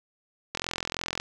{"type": "click train", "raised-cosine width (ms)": 0.2, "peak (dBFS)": -12, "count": 29, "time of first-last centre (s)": [0.55, 1.2], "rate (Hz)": 43.1, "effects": []}